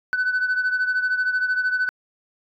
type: beating tone pair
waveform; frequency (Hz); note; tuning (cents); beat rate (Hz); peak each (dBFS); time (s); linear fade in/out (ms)
sine; 1500 / 1513; F#6 / F#6; +23 / +38; 13; -19 / -24; 0.13-1.89; 0
effects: tanh soft clip ceiling -16 dBFS